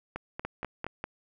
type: two click trains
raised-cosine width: 0.5 ms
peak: -18 / -20 dBFS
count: 4 / 4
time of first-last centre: 0.45-1.041 / 0.16-0.866 s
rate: 5.08 / 4.25 Hz
effects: none